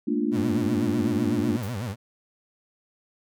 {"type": "chord", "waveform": "sine", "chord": "Bb major seventh", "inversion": "third", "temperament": "equal with one note detuned", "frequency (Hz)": [214.9, 233.1, 293.7, 349.2], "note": ["A3", "Bb3", "D4", "F4"], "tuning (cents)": [-41, 0, 0, 0], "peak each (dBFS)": [-29, -27, -26, -30], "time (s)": [0.07, 1.57], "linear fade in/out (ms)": 10}
{"type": "tone with vibrato", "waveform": "30% pulse", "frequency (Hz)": 110, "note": "A2", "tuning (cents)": 0, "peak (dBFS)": -26, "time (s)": [0.31, 1.96], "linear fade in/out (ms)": 50, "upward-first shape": "sine", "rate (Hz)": 8, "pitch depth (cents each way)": 250}
{"type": "noise with exponential decay", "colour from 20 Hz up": "blue", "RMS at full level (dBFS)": -40, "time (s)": [1.63, 1.81], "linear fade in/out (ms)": 2, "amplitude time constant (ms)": 38}
{"effects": []}